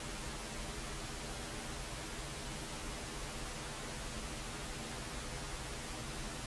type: noise with comb filter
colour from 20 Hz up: pink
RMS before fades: -43 dBFS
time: 0-6.46 s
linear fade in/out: 2 ms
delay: 11 ms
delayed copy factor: -0.95
effects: resampled to 24000 Hz